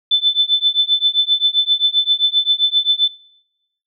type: tone with tremolo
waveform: sine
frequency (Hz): 3520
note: A7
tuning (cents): 0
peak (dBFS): -8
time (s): 0.11-3.08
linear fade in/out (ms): 5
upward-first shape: triangle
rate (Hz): 7.6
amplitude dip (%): 95
effects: noise-tail reverb RT60 1.0 s tail -25 dB re dry